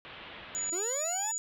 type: low-pass noise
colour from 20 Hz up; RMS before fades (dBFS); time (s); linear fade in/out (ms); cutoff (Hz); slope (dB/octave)
white; -47; 0.05-0.7; 0; 3500; 48
type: tone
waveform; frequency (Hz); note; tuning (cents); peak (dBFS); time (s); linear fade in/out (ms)
sine; 6900; A8; -35; -31; 0.55-1.38; 0
type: linear sweep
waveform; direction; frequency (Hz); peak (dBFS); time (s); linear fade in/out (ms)
40% pulse; up; 320.8 to 902; -34; 0.72-1.32; 10
effects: none

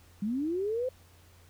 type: linear sweep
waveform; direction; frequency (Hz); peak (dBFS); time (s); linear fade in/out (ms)
sine; up; 193.1 to 523.3; -28; 0.22-0.89; 5
effects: added 87 Hz sine -57 dBFS peak until 1.49 s + pink hiss -61 dBFS RMS until 1.49 s

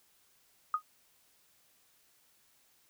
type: tone with exponential decay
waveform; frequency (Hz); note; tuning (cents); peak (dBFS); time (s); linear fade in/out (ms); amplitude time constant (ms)
sine; 1244.5; D#6; 0; -23; 0.74-0.82; 2; 17
effects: white hiss -68 dBFS RMS until 2.89 s

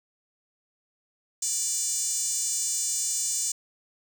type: tone with high-pass filter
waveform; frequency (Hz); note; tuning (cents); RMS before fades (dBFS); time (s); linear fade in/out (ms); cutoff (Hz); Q
5% pulse; 589; D5; +5; -28; 1.42-3.52; 5; 7300; 3.1
effects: none

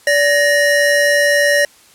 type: tone pair together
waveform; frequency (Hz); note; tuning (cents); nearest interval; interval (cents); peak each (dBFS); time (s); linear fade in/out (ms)
square; 577.9 / 1864.7; D5 / A#6; -28 / 0; octave + minor sixth; 2028; -14; 0.07-1.65; 2
effects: white hiss -47 dBFS RMS until 1.94 s + low-pass 11000 Hz 12 dB/octave

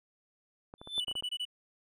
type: clicks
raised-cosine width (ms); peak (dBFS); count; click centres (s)
1; -32; 8; 0.739 / 0.815 / 0.874 / 0.98 / 1.082 / 1.114 / 1.154 / 1.225
type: tone with exponential growth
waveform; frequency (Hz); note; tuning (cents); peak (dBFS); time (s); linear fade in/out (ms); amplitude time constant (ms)
triangle; 3523; A7; +1; -24; 0.78-1; 2; 46
type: tone bursts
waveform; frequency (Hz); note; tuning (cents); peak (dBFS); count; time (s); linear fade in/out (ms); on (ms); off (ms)
triangle; 2960; F#7; 0; -31; 6; 0.99-1.453; 10; 58; 23
effects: resampled to 32000 Hz

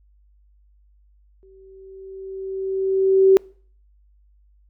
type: tone with exponential growth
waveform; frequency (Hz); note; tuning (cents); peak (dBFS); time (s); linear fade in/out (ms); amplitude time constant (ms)
sine; 383.9; G4; -36; -8; 1.43-3.37; 0; 420
effects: noise-tail reverb RT60 0.5 s tail -26 dB re dry + added 50 Hz sine -53 dBFS peak until 4.69 s

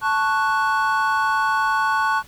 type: chord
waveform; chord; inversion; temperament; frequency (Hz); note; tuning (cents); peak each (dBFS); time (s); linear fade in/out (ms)
triangle; F# minor; first; equal; 880 / 1108.7 / 1480; A5 / C#6 / F#6; 0 / 0 / 0; -20; 0.01-2.23; 50
effects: pink hiss -48 dBFS RMS until 2.27 s

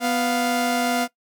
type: tone pair together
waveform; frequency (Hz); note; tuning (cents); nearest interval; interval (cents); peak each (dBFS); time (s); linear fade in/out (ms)
sawtooth; 247.5 / 700; B3 / F5; +4 / +4; octave + tritone; 1800; -19; 0-1.08; 50
effects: noise-tail reverb RT60 0.1 s tail -18 dB re dry

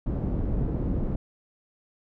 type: low-pass noise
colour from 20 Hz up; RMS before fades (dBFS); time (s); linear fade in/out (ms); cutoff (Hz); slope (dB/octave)
pink; -27; 0.06-1.16; 5; 330; 12
effects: none

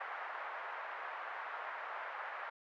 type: band-pass noise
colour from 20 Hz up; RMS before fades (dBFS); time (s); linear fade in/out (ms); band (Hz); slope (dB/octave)
white; -44; 0-2.5; 10; 640 to 1700; 24
effects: none

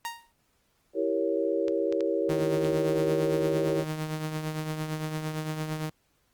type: tone with exponential decay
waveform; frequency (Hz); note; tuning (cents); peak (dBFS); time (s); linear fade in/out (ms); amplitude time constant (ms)
sawtooth; 932.3; A#5; 0; -25; 0.05-0.32; 0; 57
type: chord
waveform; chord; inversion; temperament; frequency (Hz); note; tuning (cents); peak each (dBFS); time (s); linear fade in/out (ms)
sine; E diminished seventh; none; equal; 329.6 / 392 / 466.2 / 554.4; E4 / G4 / Bb4 / Db5; 0 / 0 / 0 / 0; -30; 0.94-3.85; 50
type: clicks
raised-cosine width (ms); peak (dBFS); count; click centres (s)
0.2; -23; 4; 1.682 / 1.925 / 2.007 / 2.647
type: tone with tremolo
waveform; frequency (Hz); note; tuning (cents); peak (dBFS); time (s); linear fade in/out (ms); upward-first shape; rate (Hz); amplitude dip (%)
sawtooth; 155.56; D#3; 0; -24; 2.29-5.9; 5; triangle; 8.8; 55
effects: pink hiss -70 dBFS RMS until 6.33 s + Opus 24 kbps

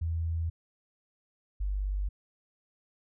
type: tone pair in turn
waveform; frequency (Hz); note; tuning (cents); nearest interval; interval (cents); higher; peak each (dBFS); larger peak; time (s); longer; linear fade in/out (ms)
sine; 82.41 / 49; E2 / G1; 0 / 0; major sixth; 900; first; -28; neither; 0.01-0.5 / 1.6-2.09; neither; 10
effects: none

